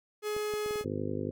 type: tone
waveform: 45% pulse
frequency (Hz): 421.8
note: G#4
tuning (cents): +27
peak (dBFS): -31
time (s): 0.22-0.85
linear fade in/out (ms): 50
type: clicks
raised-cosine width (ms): 2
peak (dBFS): -30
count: 6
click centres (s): 0.365 / 0.538 / 0.661 / 0.709 / 0.758 / 0.811
type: harmonic tone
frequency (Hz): 51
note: G#1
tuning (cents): -31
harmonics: 2 / 3 / 4 / 5 / 6 / 7 / 8 / 9 / 10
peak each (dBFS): -39 / -40 / -44 / -37 / -43 / -39 / -40 / -41 / -42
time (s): 0.84-1.31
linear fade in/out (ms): 5
effects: none